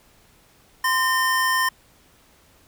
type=tone pair together; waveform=square; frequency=1032 / 1819.8 Hz; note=C6 / A#6; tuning=-24 / -42 cents; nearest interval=minor seventh; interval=982 cents; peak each=-22 dBFS; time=0.84-1.69 s; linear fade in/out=5 ms; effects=pink hiss -56 dBFS RMS until 2.67 s